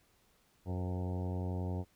harmonic tone with a mistuned harmonic, 91 Hz, F#2, 28 cents flat, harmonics 1 / 2 / 3 / 4 / 5 / 6 / 7 / 8 / 9 / 10, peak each -35 / -41 / -45 / -47 / -49 / -51 / -52 / -53 / -54 / -55 dBFS, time 0.65-1.85 s, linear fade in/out 50 ms, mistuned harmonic 6, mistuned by -33 cents, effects pink hiss -70 dBFS RMS until 1.95 s

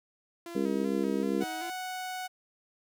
sawtooth tone with vibrato, 329.6 Hz, E4, in tune, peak -36 dBFS, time 0.46-1.7 s, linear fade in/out 2 ms, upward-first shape square, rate 2.6 Hz, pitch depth 59 cents each way
harmonic tone, 67.5 Hz, C#2, 45 cents flat, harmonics 3 / 4 / 5 / 6 / 7, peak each -32 / -32 / -34 / -35 / -35 dBFS, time 0.55-1.44 s, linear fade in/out 5 ms
sawtooth tone, 740 Hz, F#5, in tune, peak -31 dBFS, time 1.4-2.28 s, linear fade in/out 20 ms
effects none

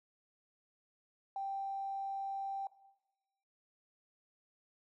triangle tone with tanh clipping, 784 Hz, G5, in tune, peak -36 dBFS, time 1.36-2.67 s, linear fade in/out 2 ms, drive 3 dB, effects noise-tail reverb RT60 1.0 s tail -17 dB re dry

